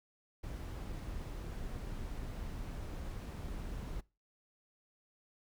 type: noise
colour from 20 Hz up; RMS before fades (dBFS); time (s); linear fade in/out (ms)
brown; -42; 0.43-4.01; 10
effects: noise-tail reverb RT60 0.3 s tail -23 dB re dry